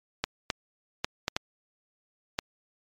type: clicks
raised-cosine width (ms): 0.2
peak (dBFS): -9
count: 6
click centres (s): 0.24 / 0.502 / 1.045 / 1.281 / 1.365 / 2.389
effects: MP3 96 kbps